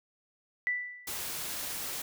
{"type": "tone with exponential decay", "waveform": "sine", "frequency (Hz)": 1975.5, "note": "B6", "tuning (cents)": 0, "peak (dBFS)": -25, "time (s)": [0.67, 1.27], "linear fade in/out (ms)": 0, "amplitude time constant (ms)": 130}
{"type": "noise", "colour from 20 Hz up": "white", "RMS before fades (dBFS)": -37, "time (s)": [1.07, 2.02], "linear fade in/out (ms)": 5}
{"effects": []}